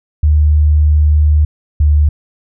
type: tone pair in turn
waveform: sine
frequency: 75.4 / 74.4 Hz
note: D2 / D2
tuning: +46 / +23 cents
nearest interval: unison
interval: 23 cents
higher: first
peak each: -6 dBFS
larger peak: neither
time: 0.23-1.45 / 1.8-2.09 s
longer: first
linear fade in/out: 5 ms
effects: none